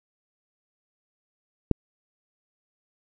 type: click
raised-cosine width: 3 ms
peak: -6 dBFS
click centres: 1.713 s
effects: none

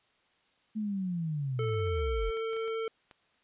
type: linear sweep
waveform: sine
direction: down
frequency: 220 to 40.33 Hz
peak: -30 dBFS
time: 0.75-2.31 s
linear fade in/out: 20 ms
type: tone with pitch glide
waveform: square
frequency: 440 to 448.5 Hz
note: A4 to A4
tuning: 0 to +33 cents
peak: -32 dBFS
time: 1.59-2.88 s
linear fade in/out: 2 ms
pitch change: +33 cents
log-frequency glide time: 1.72-2.03 s
type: clicks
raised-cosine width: 0.3 ms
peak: -35 dBFS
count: 5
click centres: 2.371 / 2.532 / 2.566 / 2.679 / 3.112 s
effects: white hiss -69 dBFS RMS until 3.43 s + resampled to 8000 Hz

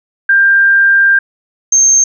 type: tone pair in turn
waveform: sine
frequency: 1591 / 6364 Hz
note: G6 / G8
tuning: +25 / +25 cents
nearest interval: 2 octaves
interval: 2400 cents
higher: second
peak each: -5 dBFS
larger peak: neither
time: 0.29-1.19 / 1.72-2.04 s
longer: first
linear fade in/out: 5 ms
effects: none

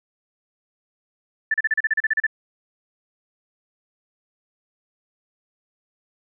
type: tone bursts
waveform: sine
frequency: 1760 Hz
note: A6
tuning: in tune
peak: -16 dBFS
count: 12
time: 1.51-2.267 s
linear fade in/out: 5 ms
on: 31 ms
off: 35 ms
effects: none

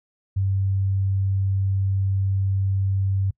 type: tone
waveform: sine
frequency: 97 Hz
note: G2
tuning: 18 cents flat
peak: -19 dBFS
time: 0.36-3.31 s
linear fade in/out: 10 ms
effects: noise-tail reverb RT60 0.1 s tail -24 dB re dry

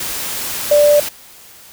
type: tone in noise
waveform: sine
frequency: 587.3 Hz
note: D5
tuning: in tune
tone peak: -7 dBFS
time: 0.71-1 s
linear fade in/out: 5 ms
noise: white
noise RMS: -23 dBFS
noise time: 0-1.09 s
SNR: +13 dB
effects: white hiss -41 dBFS RMS until 1.72 s

